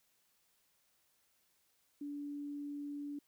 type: tone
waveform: sine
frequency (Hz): 288.5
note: D4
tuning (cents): -31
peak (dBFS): -40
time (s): 2.01-3.19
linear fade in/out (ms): 5
effects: white hiss -75 dBFS RMS until 3.27 s